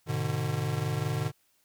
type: chord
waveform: square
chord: G# diminished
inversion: none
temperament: just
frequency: 103.83 / 124.59 / 149.51 Hz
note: G#2 / B2 / D3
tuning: 0 / +16 / +31 cents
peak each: -35 / -33 / -32 dBFS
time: 0.06-1.32 s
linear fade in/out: 50 ms
effects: white hiss -69 dBFS RMS until 1.64 s